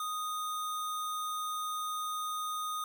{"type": "tone with sample-and-hold", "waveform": "sine", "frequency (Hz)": 1244, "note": "D#6", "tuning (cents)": -1, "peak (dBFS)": -33, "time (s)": [0, 2.84], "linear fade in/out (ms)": 2, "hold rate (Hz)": 4900, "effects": []}